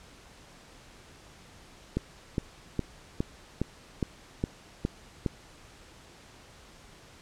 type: click train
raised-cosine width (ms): 3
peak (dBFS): -14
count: 9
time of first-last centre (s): 1.97-5.262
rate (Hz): 2.43
effects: pink hiss -53 dBFS RMS until 7.21 s + low-pass 8000 Hz 12 dB/octave